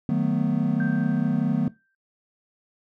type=chord; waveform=triangle; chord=B dominant seventh; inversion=first; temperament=just; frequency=154.34 / 185.21 / 222.2 / 246.9 Hz; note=D#3 / F#3 / A3 / B3; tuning=-14 / +2 / +17 / 0 cents; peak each=-24 dBFS; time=0.09-1.68 s; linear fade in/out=2 ms
type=tone with exponential decay; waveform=sine; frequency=1568 Hz; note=G6; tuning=in tune; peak=-31 dBFS; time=0.8-1.95 s; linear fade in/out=2 ms; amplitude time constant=250 ms
effects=noise-tail reverb RT60 0.2 s tail -18 dB re dry